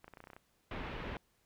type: clicks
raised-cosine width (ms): 0.5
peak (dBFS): -36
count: 10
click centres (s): 0.044 / 0.08 / 0.137 / 0.172 / 0.204 / 0.24 / 0.272 / 0.302 / 0.333 / 0.365
type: low-pass noise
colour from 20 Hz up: pink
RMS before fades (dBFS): -42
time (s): 0.71-1.17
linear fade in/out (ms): 2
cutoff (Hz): 3000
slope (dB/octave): 24
effects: pink hiss -74 dBFS RMS until 1.45 s